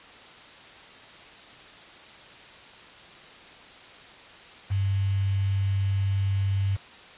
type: tone with quantisation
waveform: sine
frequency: 98 Hz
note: G2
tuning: in tune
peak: -22 dBFS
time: 4.7-6.77 s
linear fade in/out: 20 ms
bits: 7
effects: white hiss -47 dBFS RMS until 7.17 s + resampled to 8000 Hz